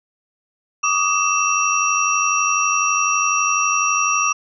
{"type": "tone cluster", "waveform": "sine", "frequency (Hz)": [1147, 1239, 2678, 5730], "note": ["D6", "D#6", "E7", "F8"], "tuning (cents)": [-41, -8, 27, 44], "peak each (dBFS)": -21, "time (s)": [0.83, 4.33], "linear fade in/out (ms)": 10, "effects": []}